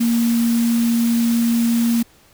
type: tone in noise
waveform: sine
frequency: 233.1 Hz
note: A#3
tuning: in tune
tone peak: -14 dBFS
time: 0-2.03 s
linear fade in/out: 10 ms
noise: white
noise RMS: -30 dBFS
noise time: 0-2.03 s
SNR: +13 dB
effects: pink hiss -52 dBFS RMS until 2.33 s